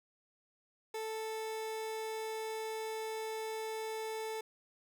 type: tone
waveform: 30% pulse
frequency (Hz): 440.3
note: A4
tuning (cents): +1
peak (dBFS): -35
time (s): 0.94-4.41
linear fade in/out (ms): 5
effects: none